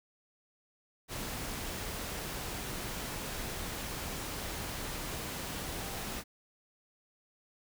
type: tone in noise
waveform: sine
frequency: 784 Hz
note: G5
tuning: in tune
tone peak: -49 dBFS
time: 5.8-6.05 s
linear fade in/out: 50 ms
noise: pink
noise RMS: -39 dBFS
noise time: 1.08-6.24 s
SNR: -13 dB
effects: none